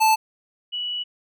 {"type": "tone pair in turn", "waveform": ["square", "sine"], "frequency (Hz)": [877, 2943], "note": ["A5", "F#7"], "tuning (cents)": [-6, -10], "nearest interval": "octave + major sixth", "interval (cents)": 2096, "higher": "second", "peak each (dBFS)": [-15, -25], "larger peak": "first", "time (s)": [[0, 0.16], [0.72, 1.04]], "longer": "second", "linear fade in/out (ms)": 20, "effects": []}